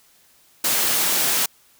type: high-pass noise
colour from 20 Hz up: white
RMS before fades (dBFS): -20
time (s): 0.64-1.46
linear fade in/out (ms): 5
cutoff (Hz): 150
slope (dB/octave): 12
effects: white hiss -56 dBFS RMS until 1.79 s